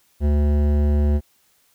triangle tone with hard clipping, 73.3 Hz, D2, 3 cents flat, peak -17 dBFS, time 0.2-1.21 s, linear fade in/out 50 ms, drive 18 dB, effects white hiss -61 dBFS RMS until 1.74 s

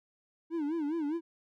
triangle tone with vibrato, 311.1 Hz, D#4, in tune, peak -28 dBFS, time 0.5-1.21 s, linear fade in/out 50 ms, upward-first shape sine, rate 4.9 Hz, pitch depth 150 cents each way, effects none

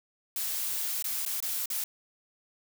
blue noise with dropouts, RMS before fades -32 dBFS, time 0.36-1.84 s, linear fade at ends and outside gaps 2 ms, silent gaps 1.025-1.042 / 1.252-1.261 / 1.403-1.425 / 1.658-1.701 s, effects none

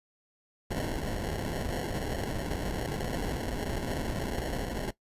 pink noise with sample-and-hold, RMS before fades -33 dBFS, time 0.7-4.91 s, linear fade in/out 10 ms, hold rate 1225 Hz, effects noise-tail reverb RT60 0.1 s tail -18 dB re dry + resampled to 32000 Hz

